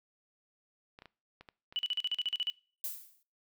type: clicks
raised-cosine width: 0.3 ms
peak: -34 dBFS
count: 6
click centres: 0.989 / 1.021 / 1.057 / 1.41 / 1.488 / 1.725 s
type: tone bursts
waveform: sine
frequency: 2960 Hz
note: F#7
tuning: in tune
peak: -29 dBFS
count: 11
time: 1.76-2.5 s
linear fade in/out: 0 ms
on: 30 ms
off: 41 ms
type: noise with exponential decay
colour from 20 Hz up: violet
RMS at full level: -34 dBFS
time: 2.84-3.23 s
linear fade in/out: 1 ms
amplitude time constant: 83 ms
effects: noise-tail reverb RT60 0.4 s tail -23 dB re dry